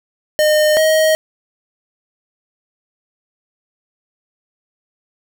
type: tone pair in turn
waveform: square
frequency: 610 / 629.3 Hz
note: D#5 / D#5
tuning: -34 / +19 cents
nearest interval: minor second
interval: 53 cents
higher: second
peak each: -11 dBFS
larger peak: neither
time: 0.39-0.77 / 0.77-1.15 s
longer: neither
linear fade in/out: 0 ms
effects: none

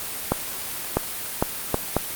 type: accelerating click train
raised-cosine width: 1 ms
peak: -4 dBFS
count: 5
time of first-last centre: 0.32-1.966 s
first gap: 650 ms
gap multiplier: 0.7
effects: white hiss -31 dBFS RMS until 2.15 s + Opus 32 kbps

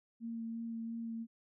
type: tone with vibrato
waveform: sine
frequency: 228.9 Hz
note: A#3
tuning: 31 cents flat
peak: -38 dBFS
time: 0.2-1.27 s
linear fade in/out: 50 ms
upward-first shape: sine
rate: 2.9 Hz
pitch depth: 13 cents each way
effects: none

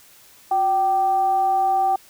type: tone with frequency modulation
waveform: sine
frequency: 773 Hz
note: G5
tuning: 24 cents flat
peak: -16 dBFS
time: 0.51-1.96 s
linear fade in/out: 5 ms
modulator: 412 Hz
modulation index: 0.29
effects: white hiss -50 dBFS RMS until 2.09 s

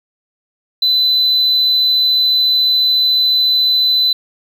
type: tone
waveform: sine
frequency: 4013 Hz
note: B7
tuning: 27 cents sharp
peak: -8 dBFS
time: 0.82-4.13 s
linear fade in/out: 5 ms
effects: tanh soft clip ceiling -8 dBFS + 7-bit

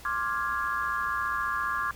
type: chord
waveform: sine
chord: D half-diminished seventh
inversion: third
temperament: equal with one note detuned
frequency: 1059.9 / 1174.7 / 1396.9 / 1661.2 Hz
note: C6 / D6 / F6 / Ab6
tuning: +22 / 0 / 0 / 0 cents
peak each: -33 / -31 / -34 / -32 dBFS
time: 0.05-1.91 s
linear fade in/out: 2 ms
effects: added 60 Hz sine -49 dBFS peak until 1.95 s + pink hiss -49 dBFS RMS until 1.95 s

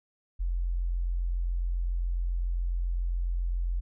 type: tone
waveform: sine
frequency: 43.65 Hz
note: F1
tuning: in tune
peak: -26 dBFS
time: 0.39-3.81 s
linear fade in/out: 20 ms
effects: none

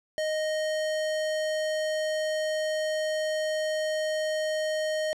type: tone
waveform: square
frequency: 621 Hz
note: D#5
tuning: 3 cents flat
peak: -27 dBFS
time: 0.18-5.13 s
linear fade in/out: 0 ms
effects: low-pass 8000 Hz 12 dB/octave

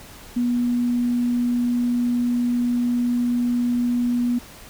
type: tone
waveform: sine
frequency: 242.4 Hz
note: B3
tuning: 32 cents flat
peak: -18 dBFS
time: 0.36-4.39 s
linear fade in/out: 10 ms
effects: pink hiss -43 dBFS RMS until 4.69 s

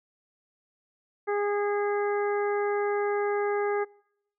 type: harmonic tone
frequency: 410 Hz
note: G#4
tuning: 22 cents flat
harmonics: 1 / 2 / 3 / 4 / 5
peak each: -26 / -32 / -36 / -38 / -40 dBFS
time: 1.27-3.85 s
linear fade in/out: 20 ms
effects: noise-tail reverb RT60 0.8 s tail -26 dB re dry

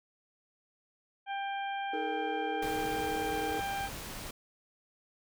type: harmonic tone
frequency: 792 Hz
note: G5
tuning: 18 cents sharp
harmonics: 1 / 2 / 3 / 4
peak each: -34 / -41 / -45 / -47 dBFS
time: 1.26-3.9 s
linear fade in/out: 50 ms
type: chord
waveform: triangle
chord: D# suspended fourth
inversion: none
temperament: equal with one note detuned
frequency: 311.1 / 426 / 466.2 Hz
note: D#4 / G#4 / A#4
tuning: 0 / +44 / 0 cents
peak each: -37 dBFS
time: 1.93-3.6 s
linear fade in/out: 5 ms
type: noise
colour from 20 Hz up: pink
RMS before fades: -42 dBFS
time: 2.62-4.31 s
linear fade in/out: 5 ms
effects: none

